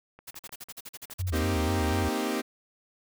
clicks, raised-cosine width 0.5 ms, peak -34 dBFS, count 7, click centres 0.19 / 0.344 / 0.441 / 0.493 / 0.526 / 0.686 / 1.099 s
white noise bursts, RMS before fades -41 dBFS, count 14, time 0.27-1.389 s, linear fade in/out 10 ms, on 40 ms, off 43 ms
sine tone with vibrato, 85 Hz, F2, 46 cents flat, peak -27 dBFS, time 1.19-2.09 s, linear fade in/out 10 ms, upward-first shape square, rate 4.1 Hz, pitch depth 130 cents each way
sawtooth chord, C minor seventh, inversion third, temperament equal, 233.1 / 261.6 / 311.1 / 392 Hz, Bb3 / C4 / Eb4 / G4, 0 / 0 / 0 / 0 cents, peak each -29 dBFS, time 1.32-2.42 s, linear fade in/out 20 ms
effects none

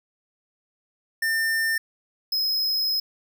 square tone pair in turn, 1800 / 5112 Hz, A6 / D#8, +39 / +46 cents, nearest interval octave + tritone, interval 1807 cents, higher second, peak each -22 dBFS, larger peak neither, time 1.22-1.78 / 2.32-3 s, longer second, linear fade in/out 5 ms, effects none

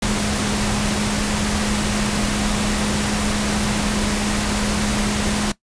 sine tone in noise, 208.2 Hz, G#3, 5 cents sharp, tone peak -22 dBFS, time 0.02-5.52 s, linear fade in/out 5 ms, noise pink, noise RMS -22 dBFS, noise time 0.02-5.52 s, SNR -3 dB, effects noise-tail reverb RT60 0.1 s tail -18 dB re dry + resampled to 22050 Hz

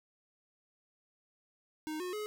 square tone with pitch steps, 309.8 / 362.1 / 423.2 Hz, D#4 / F#4 / G#4, -7 / -37 / +33 cents, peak -37 dBFS, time 1.87-2.26 s, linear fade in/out 0 ms, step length 130 ms, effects none

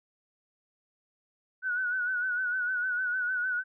sine tone with vibrato, 1484 Hz, F#6, 5 cents sharp, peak -27 dBFS, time 1.62-3.64 s, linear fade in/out 50 ms, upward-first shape sine, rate 6.6 Hz, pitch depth 56 cents each way, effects none

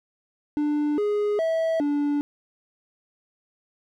triangle tone with pitch steps, 296.4 / 415.3 / 651 / 290.1 Hz, D4 / G#4 / E5 / D4, +16 / 0 / -22 / -21 cents, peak -19 dBFS, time 0.57-2.21 s, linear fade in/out 0 ms, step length 410 ms, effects none

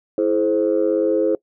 sine chord, E augmented, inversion none, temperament equal with one note detuned, 329.6 / 425.7 / 523.3 Hz, E4 / G#4 / B#4, 0 / +43 / 0 cents, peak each -19 dBFS, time 0.18-1.35 s, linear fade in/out 2 ms, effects noise-tail reverb RT60 0.1 s tail -22 dB re dry + tanh soft clip ceiling -8 dBFS

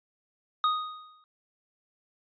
square tone with exponential decay, 1244.5 Hz, D#6, in tune, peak -21 dBFS, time 0.64-1.24 s, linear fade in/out 1 ms, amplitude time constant 130 ms, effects resampled to 11025 Hz

